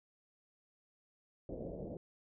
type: low-pass noise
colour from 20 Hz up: white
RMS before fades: -44 dBFS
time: 1.49-1.97 s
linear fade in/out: 2 ms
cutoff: 600 Hz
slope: 48 dB/octave
effects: none